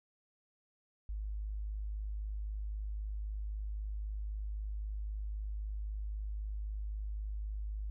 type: tone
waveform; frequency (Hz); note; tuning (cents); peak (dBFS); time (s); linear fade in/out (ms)
sine; 51.91; G#1; 0; -36; 1.09-7.9; 0
effects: none